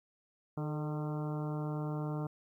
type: harmonic tone with a mistuned harmonic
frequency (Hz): 151.5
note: D#3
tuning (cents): -46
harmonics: 1 / 2 / 3 / 4 / 5 / 6 / 7 / 8 / 9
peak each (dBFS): -35 / -41 / -45 / -47 / -49 / -51 / -52 / -53 / -54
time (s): 0.57-2.27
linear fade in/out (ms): 5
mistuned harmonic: 3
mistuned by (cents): -46
effects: 12-bit